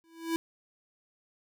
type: tone with exponential growth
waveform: square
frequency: 329.6 Hz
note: E4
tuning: in tune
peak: -25 dBFS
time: 0.04-0.36 s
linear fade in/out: 0 ms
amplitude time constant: 68 ms
effects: none